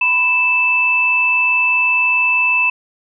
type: tone pair together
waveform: sine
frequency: 987.8 / 2637 Hz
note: B5 / E7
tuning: 0 / 0 cents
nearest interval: octave + perfect fourth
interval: 1700 cents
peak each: -21 / -12 dBFS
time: 0.01-2.7 s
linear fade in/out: 5 ms
effects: none